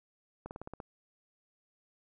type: slowing click train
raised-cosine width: 1 ms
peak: -28 dBFS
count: 7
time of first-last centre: 0.46-0.802 s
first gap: 49 ms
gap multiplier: 1.06
effects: none